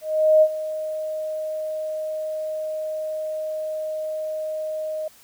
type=tone with ADSR envelope; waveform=sine; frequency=622.3 Hz; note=D#5; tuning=in tune; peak=-10 dBFS; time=0.01-5.08 s; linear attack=410 ms; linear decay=60 ms; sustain=-15 dB; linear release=4 ms; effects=white hiss -52 dBFS RMS until 5.23 s